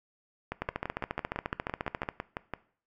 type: two click trains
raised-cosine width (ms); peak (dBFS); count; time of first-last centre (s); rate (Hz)
0.5; -16 / -18; 22 / 13; 0.62-2.089 / 0.52-2.537; 14.3 / 5.95
effects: noise-tail reverb RT60 0.5 s tail -19 dB re dry